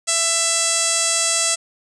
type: tone with low-pass filter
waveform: 5% pulse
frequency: 665 Hz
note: E5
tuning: 15 cents sharp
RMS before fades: -19 dBFS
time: 0.07-1.56 s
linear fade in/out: 20 ms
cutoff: 8300 Hz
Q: 4.3
effects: none